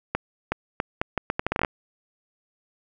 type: accelerating click train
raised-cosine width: 0.5 ms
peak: -8 dBFS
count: 14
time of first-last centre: 0.15-1.648 s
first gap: 370 ms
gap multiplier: 0.76
effects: none